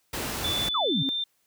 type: noise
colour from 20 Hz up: pink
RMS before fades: -31 dBFS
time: 0.13-0.69 s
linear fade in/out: 5 ms
type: tone with pitch glide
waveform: sine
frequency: 3488 to 3584 Hz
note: A7 to A7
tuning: -16 to +31 cents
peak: -26 dBFS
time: 0.44-1.24 s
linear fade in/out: 5 ms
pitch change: +47 cents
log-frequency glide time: 0.74-1.04 s
type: tone with exponential growth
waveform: sine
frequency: 270 Hz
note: C#4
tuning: 45 cents flat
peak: -25 dBFS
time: 0.7-1.09 s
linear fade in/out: 0 ms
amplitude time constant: 84 ms
type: exponential sweep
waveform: sine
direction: down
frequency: 1396.9 to 125.4 Hz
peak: -24 dBFS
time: 0.74-1.03 s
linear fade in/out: 10 ms
effects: white hiss -70 dBFS RMS until 1.46 s + high-pass 60 Hz 12 dB/octave